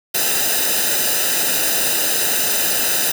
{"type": "noise with comb filter", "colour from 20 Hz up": "white", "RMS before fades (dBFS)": -18, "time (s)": [0.14, 3.12], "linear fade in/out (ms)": 10, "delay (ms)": 0.9, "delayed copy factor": -0.75, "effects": []}